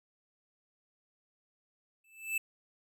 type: tone with exponential growth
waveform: square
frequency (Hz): 2637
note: E7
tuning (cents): 0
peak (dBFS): -28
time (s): 2.04-2.38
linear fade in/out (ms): 5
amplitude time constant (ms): 72
effects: none